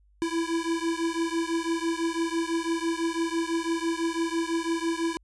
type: beating tone pair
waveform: square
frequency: 329.6 / 335.6 Hz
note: E4 / E4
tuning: 0 / +31 cents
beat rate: 6 Hz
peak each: -29 / -30 dBFS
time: 0.22-5.17 s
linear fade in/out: 0 ms
effects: added 50 Hz sine -58 dBFS peak until 5.23 s + resampled to 22050 Hz